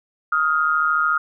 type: tone pair together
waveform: sine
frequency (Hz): 1254.4 / 1408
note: D#6 / F6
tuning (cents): +14 / +14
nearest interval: major second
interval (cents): 200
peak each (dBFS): -19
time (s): 0.32-1.18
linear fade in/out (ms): 5
effects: none